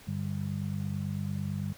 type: harmonic tone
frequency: 49 Hz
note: G1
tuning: in tune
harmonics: 2 / 3 / 4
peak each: -35 / -35 / -35 dBFS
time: 0.07-1.73 s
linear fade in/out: 10 ms
effects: pink hiss -53 dBFS RMS until 1.77 s